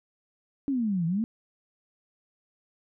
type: exponential two-way sweep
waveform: sine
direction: down then up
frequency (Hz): 287.3 to 160.4 to 236.5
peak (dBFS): -24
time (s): 0.68-1.24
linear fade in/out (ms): 0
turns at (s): 1.06
effects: none